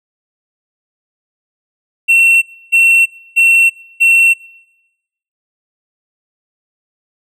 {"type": "tone bursts", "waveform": "triangle", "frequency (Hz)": 2713, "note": "E7", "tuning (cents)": 49, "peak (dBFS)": -4, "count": 4, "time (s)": [2.08, 4.34], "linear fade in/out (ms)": 20, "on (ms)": 340, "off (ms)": 300, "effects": ["noise-tail reverb RT60 1.0 s tail -23 dB re dry"]}